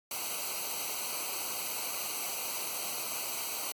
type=noise with comb filter; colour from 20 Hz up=white; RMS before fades=-36 dBFS; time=0.11-3.72 s; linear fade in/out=2 ms; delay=0.57 ms; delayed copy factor=-0.85; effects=AAC 64 kbps